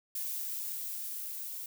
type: noise with level ramp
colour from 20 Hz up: violet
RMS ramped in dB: -36 to -41 dBFS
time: 0.15-1.66 s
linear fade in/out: 2 ms
effects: none